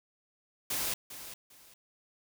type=noise with echo; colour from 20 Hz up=white; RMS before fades=-33 dBFS; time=0.7-0.94 s; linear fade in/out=5 ms; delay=400 ms; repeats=2; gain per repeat=-12 dB; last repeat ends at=1.74 s; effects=none